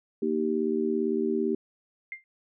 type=harmonic tone; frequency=77.78 Hz; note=D#2; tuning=in tune; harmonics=3 / 4 / 5; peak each=-29 / -30 / -27 dBFS; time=0.22-1.55 s; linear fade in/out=5 ms
type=tone with exponential decay; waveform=sine; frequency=2099 Hz; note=C7; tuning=5 cents sharp; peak=-30 dBFS; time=2.12-2.24 s; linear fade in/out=1 ms; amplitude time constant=26 ms
effects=none